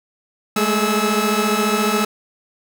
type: tone cluster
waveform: sawtooth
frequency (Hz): 205.9 / 220.3 / 420.7 / 1302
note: G#3 / A3 / G#4 / E6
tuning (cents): -15 / +2 / +22 / -22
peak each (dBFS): -18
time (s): 0.56-2.05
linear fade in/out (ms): 5
effects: none